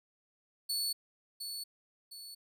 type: tone with echo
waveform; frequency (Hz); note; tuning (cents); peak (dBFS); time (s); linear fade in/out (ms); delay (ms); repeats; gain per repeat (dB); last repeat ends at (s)
sawtooth; 4435; C#8; 0; -29; 0.69-0.93; 10; 710; 2; -7; 2.35
effects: none